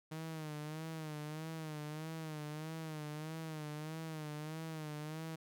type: tone with vibrato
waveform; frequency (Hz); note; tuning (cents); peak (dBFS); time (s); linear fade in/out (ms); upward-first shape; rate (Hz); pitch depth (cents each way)
sawtooth; 155.56; D#3; 0; -38; 0.11-5.36; 10; sine; 1.6; 66
effects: none